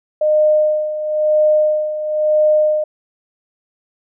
sine tone with tremolo, 611 Hz, D#5, 32 cents flat, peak -9 dBFS, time 0.21-2.84 s, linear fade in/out 5 ms, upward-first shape sine, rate 0.99 Hz, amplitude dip 70%, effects none

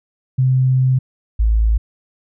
sine tone pair in turn, 129.7 / 54.75 Hz, C3 / A1, -15 / -8 cents, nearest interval octave + minor third, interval 1493 cents, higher first, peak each -11 dBFS, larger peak neither, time 0.38-0.99 / 1.39-1.78 s, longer first, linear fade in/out 10 ms, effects none

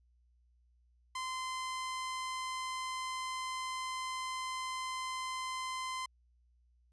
sawtooth tone, 1034 Hz, C6, 21 cents flat, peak -33 dBFS, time 1.15-6.06 s, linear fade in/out 5 ms, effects added 60 Hz sine -66 dBFS peak until 6.92 s + resampled to 22050 Hz

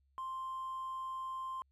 triangle tone with hard clipping, 1050 Hz, C6, 6 cents sharp, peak -38 dBFS, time 0.18-1.62 s, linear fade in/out 0 ms, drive 2 dB, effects added 68 Hz sine -70 dBFS peak until 1.71 s

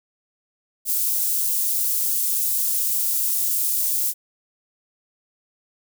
white high-pass noise, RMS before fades -22 dBFS, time 0.85-4.14 s, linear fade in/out 50 ms, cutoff 9100 Hz, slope 12 dB/octave, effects none

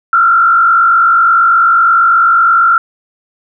sine tone with frequency modulation, 1365 Hz, F6, 40 cents flat, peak -5 dBFS, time 0.13-2.78 s, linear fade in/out 2 ms, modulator 48.3 Hz, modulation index 1, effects none

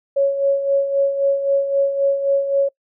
sine tone with tremolo, 554.4 Hz, C#5, in tune, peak -12 dBFS, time 0.16-2.69 s, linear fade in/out 10 ms, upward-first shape sine, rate 3.8 Hz, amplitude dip 60%, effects noise-tail reverb RT60 0.1 s tail -24 dB re dry

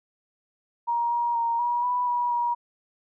sine tone with pitch steps, 943 / 949 / 931 / 960 / 985 / 968 / 956 Hz, A#5 / A#5 / A#5 / B5 / B5 / B5 / A#5, +20 / +31 / -2 / -49 / -5 / -35 / +43 cents, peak -22 dBFS, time 0.87-2.55 s, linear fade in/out 20 ms, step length 240 ms, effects none

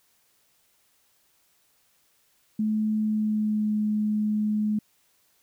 sine tone with pitch glide, 215.4 to 212.1 Hz, A3 to G#3, -37 to +37 cents, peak -22 dBFS, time 2.59-4.79 s, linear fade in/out 5 ms, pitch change -26 cents, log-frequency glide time 2.97-3.75 s, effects white hiss -66 dBFS RMS until 5.42 s

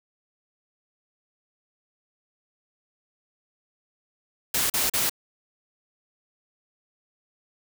white noise bursts, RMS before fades -24 dBFS, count 3, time 4.54-5.096 s, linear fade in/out 5 ms, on 160 ms, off 38 ms, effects none

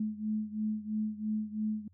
sine beating tone pair, 213.8 / 216.8 Hz, A3 / A3, -49 / -25 cents, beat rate 3 Hz, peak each -33 / -36 dBFS, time 0-1.88 s, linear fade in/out 5 ms, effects added 91 Hz sine -60 dBFS peak until 1.93 s

